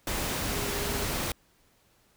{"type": "tone in noise", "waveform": "sine", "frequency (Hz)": 407.3, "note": "G#4", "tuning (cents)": -34, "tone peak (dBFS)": -37, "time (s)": [0.53, 1.05], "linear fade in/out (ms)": 2, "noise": "pink", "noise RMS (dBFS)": -31, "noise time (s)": [0.07, 1.32], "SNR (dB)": -9, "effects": ["pink hiss -65 dBFS RMS until 2.16 s"]}